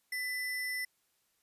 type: tone with sample-and-hold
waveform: sine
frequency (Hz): 2000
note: B6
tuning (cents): +21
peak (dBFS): -33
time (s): 0.12-0.85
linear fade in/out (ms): 5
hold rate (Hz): 7350
effects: white hiss -75 dBFS RMS until 1.42 s + resampled to 32000 Hz